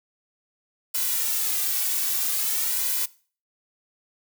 blue noise with flanger, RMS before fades -25 dBFS, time 0.94-3.06 s, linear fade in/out 10 ms, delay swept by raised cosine 2 to 2.66 ms, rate 0.5 Hz, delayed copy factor +0.85, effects noise-tail reverb RT60 0.4 s tail -20 dB re dry

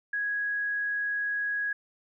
sine tone, 1661 Hz, G#6, in tune, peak -27 dBFS, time 0.13-1.73 s, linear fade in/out 5 ms, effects none

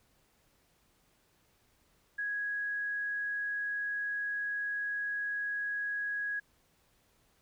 sine tone, 1661.2 Hz, G#6, in tune, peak -32 dBFS, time 2.18-6.4 s, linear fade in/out 10 ms, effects pink hiss -70 dBFS RMS until 7.41 s

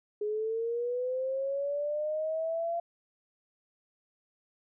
sine linear sweep, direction up, 415.3 to 686 Hz, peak -29 dBFS, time 0.21-2.8 s, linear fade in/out 5 ms, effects none

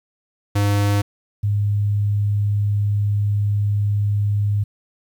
square / sine tone pair in turn, 101.7 / 102.76 Hz, G#2 / G#2, -36 / -18 cents, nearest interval unison, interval 18 cents, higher second, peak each -16 dBFS, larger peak neither, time 0.55-1.02 / 1.43-4.64 s, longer second, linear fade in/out 10 ms, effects 9-bit

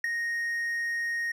triangle tone with ADSR envelope, 1864.7 Hz, A#6, in tune, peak -19 dBFS, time 0.04-1.32 s, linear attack 4 ms, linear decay 6 ms, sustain -7 dB, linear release 7 ms, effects none

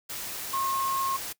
sine tone in noise, 1077 Hz, C6, 50 cents sharp, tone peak -26 dBFS, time 0.53-1.17 s, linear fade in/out 10 ms, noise white, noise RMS -36 dBFS, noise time 0.09-1.33 s, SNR +7 dB, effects noise-tail reverb RT60 0.1 s tail -20 dB re dry

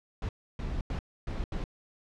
brown noise bursts at uneven times, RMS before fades -33 dBFS, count 5, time 0.22-0.29 / 0.59-0.81 / 0.9-0.99 / 1.27-1.44 / 1.52-1.64 s, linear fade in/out 2 ms, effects low-pass 5000 Hz 12 dB/octave

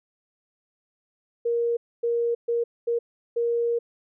sine tone bursts at uneven times, 470 Hz, A#4, 14 cents sharp, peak -21 dBFS, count 5, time 1.45-1.77 / 2.03-2.35 / 2.48-2.64 / 2.87-2.99 / 3.36-3.79 s, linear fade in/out 10 ms, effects none

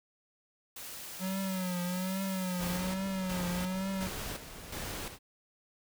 white noise, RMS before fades -44 dBFS, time 0.76-2.78 s, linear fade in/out 5 ms
square tone with vibrato, 185 Hz, F#3, in tune, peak -33 dBFS, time 1.19-4.1 s, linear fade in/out 50 ms, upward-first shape triangle, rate 1.2 Hz, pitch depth 88 cents each way
pink noise with tremolo, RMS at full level -39 dBFS, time 2.58-5.19 s, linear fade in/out 50 ms, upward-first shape square, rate 1.4 Hz, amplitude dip 60%
effects none

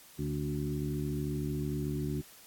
harmonic tone with a mistuned harmonic, 73.42 Hz, D2, in tune, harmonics 1 / 2 / 3 / 4 / 5, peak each -40 / -34 / -40 / -38 / -40 dBFS, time 0.18-2.22 s, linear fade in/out 20 ms, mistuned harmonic 4, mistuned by -28 cents, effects white hiss -55 dBFS RMS until 2.46 s + AAC 64 kbps

